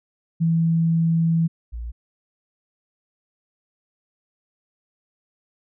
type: tone pair in turn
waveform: sine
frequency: 164.81 / 58.27 Hz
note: E3 / A#1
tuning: 0 / 0 cents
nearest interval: octave + tritone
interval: 1800 cents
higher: first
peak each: -16 / -28 dBFS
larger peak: first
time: 0.4-1.48 / 1.72-1.92 s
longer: first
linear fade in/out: 20 ms
effects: none